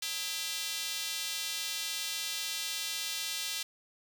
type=tone with high-pass filter; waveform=square; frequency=181.9 Hz; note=F#3; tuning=29 cents flat; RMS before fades=-36 dBFS; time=0.02-3.63 s; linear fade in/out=5 ms; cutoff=3500 Hz; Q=1.3; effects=none